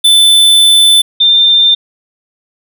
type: tone pair in turn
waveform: square / sine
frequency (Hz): 3520 / 3592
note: A7 / A7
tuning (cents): 0 / +35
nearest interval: unison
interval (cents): 35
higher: second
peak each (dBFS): -4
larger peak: neither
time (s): 0.04-1.02 / 1.2-1.75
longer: first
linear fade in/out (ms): 10
effects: none